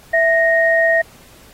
sine tone pair together, 659.3 / 1863.6 Hz, E5 / A#6, 0 / -1 cents, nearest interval octave + tritone, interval 1799 cents, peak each -14 dBFS, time 0.13-1.02 s, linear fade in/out 10 ms, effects pink hiss -46 dBFS RMS until 1.53 s + AAC 48 kbps

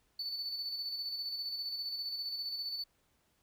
triangle tone with tremolo, 4485 Hz, C#8, 19 cents sharp, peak -33 dBFS, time 0.19-2.84 s, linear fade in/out 5 ms, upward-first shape square, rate 15 Hz, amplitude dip 40%, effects tanh soft clip ceiling -29 dBFS + pink hiss -74 dBFS RMS until 3.42 s

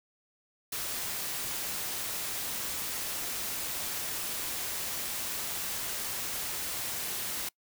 white noise, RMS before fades -35 dBFS, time 0.72-7.49 s, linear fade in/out 5 ms, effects noise-tail reverb RT60 0.1 s tail -25 dB re dry

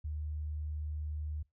sine tone, 75.8 Hz, D#2, 45 cents flat, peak -35 dBFS, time 0.04-1.43 s, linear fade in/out 10 ms, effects noise-tail reverb RT60 0.2 s tail -24 dB re dry

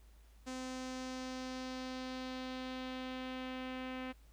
sawtooth tone with low-pass filter sweep, 257.4 Hz, C4, 28 cents flat, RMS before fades -43 dBFS, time 0.46-4.13 s, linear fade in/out 20 ms, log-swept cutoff 7100 to 2600 Hz, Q 1.9, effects added 54 Hz sine -58 dBFS peak until 4.32 s + pink hiss -70 dBFS RMS until 4.32 s

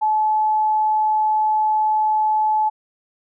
sine tone, 861 Hz, A5, 38 cents flat, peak -15 dBFS, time 0.01-2.7 s, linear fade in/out 20 ms, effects none

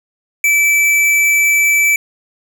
square tone, 2315 Hz, D7, 25 cents flat, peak -10 dBFS, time 0.44-1.96 s, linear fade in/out 2 ms, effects none

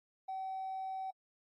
sine tone with hard clipping, 763 Hz, G5, 47 cents flat, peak -38 dBFS, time 0.28-1.11 s, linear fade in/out 10 ms, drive 1 dB, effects AAC 48 kbps

